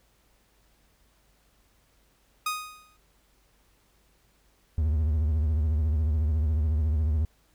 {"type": "tone with exponential decay", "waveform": "sawtooth", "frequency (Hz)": 1244.5, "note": "D#6", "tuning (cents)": 0, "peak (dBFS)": -21, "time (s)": [2.46, 2.97], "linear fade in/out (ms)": 5, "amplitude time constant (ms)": 110}
{"type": "tone with vibrato", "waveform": "triangle", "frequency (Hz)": 77, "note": "D#2", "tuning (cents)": -17, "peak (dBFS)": -20, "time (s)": [4.78, 7.25], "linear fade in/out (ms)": 0, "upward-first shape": "triangle", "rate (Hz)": 14, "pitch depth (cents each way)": 140}
{"effects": ["added 50 Hz sine -66 dBFS peak until 7.54 s", "pink hiss -66 dBFS RMS until 7.54 s"]}